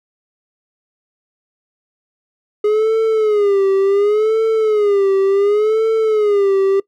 triangle tone with vibrato, 415.9 Hz, G#4, 2 cents sharp, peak -9 dBFS, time 2.64-6.8 s, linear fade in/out 5 ms, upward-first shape sine, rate 0.69 Hz, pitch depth 120 cents each way, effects noise-tail reverb RT60 0.1 s tail -21 dB re dry

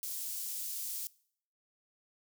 white high-pass noise, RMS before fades -39 dBFS, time 0.03-1.07 s, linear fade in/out 0 ms, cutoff 5900 Hz, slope 12 dB/octave, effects noise-tail reverb RT60 0.6 s tail -22 dB re dry

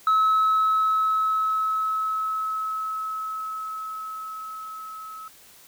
sine tone with level ramp, 1292 Hz, E6, 35 cents flat, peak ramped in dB -14 to -36 dBFS, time 0.07-5.28 s, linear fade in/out 2 ms, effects tanh soft clip ceiling -15 dBFS + white hiss -51 dBFS RMS until 5.67 s

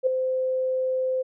sine tone with ADSR envelope, 517 Hz, C5, 21 cents flat, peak -15 dBFS, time 0.03-1.23 s, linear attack 36 ms, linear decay 7 ms, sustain -7 dB, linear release 19 ms, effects none

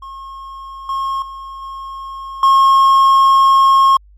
triangle tone with level steps, 1081 Hz, C#6, 44 cents flat, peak -27 / -15 / -26 / -24 / -5 dBFS, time 0.02-3.97 s, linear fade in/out 5 ms, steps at 0.89 / 1.22 / 1.62 / 2.43 s, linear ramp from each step 2 ms, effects added 50 Hz sine -42 dBFS peak until 4.17 s + Opus 48 kbps

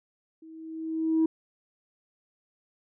sine tone with level ramp, 321.1 Hz, E4, 45 cents flat, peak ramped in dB -46 to -17 dBFS, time 0.42-1.26 s, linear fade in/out 5 ms, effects tanh soft clip ceiling -17 dBFS

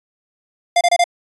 square tone bursts, 698.5 Hz, F5, in tune, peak -11 dBFS, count 4, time 0.76-1.041 s, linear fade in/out 5 ms, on 50 ms, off 27 ms, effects resampled to 22050 Hz

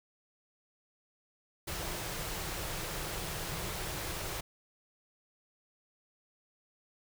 pink band-stop noise, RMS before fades -38 dBFS, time 1.67-4.41 s, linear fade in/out 10 ms, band 200 to 290 Hz, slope 96 dB/octave, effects none

